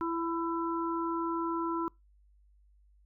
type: harmonic tone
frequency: 333.4 Hz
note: E4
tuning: 20 cents sharp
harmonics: 1 / 3 / 4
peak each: -32 / -35 / -38 dBFS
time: 0.01-1.88 s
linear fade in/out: 0 ms
effects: noise-tail reverb RT60 0.2 s tail -26 dB re dry + added 50 Hz sine -60 dBFS peak until 3.05 s